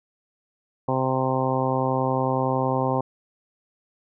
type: harmonic tone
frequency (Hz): 130.81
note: C3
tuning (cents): 0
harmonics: 1 / 2 / 3 / 4 / 5 / 6 / 7 / 8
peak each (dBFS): -27 / -28 / -30 / -27 / -32 / -29 / -29 / -31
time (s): 0.88-3.01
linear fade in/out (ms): 5
effects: none